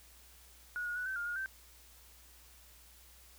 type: tone with pitch steps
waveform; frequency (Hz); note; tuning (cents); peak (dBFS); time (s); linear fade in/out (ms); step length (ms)
sine; 1455 / 1439 / 1478 / 1542 / 1410 / 1432 / 1555; F#6 / F#6 / F#6 / G6 / F6 / F6 / G6; -29 / -49 / -2 / -29 / +16 / +43 / -14; -35; 0.76-1.46; 0; 100
effects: added 60 Hz sine -61 dBFS peak until 3.38 s + white hiss -60 dBFS RMS until 3.38 s